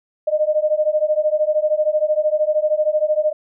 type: beating tone pair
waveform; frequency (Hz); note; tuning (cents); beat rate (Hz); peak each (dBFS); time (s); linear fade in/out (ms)
sine; 605 / 618; D#5 / D#5; -49 / -12; 13; -18; 0.27-3.33; 10
effects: none